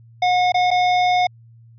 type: tone with dropouts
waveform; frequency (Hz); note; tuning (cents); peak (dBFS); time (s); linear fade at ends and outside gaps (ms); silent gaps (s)
square; 724; F#5; -38; -15; 0.22-1.27; 5; 0.521-0.543 / 0.706-0.712
effects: added 115 Hz sine -44 dBFS peak until 1.78 s + resampled to 11025 Hz